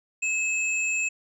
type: tone pair together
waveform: sine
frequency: 2595 / 7331 Hz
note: E7 / A#8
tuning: -28 / -30 cents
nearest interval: octave + tritone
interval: 1798 cents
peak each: -24 / -31 dBFS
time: 0.22-1.09 s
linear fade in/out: 10 ms
effects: none